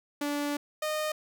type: tone pair in turn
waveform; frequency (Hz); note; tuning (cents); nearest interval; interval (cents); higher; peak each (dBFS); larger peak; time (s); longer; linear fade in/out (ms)
sawtooth; 290 / 614.5; D4 / D#5; -22 / -22; octave + minor second; 1300; second; -25; neither; 0.21-0.57 / 0.82-1.12; first; 5
effects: none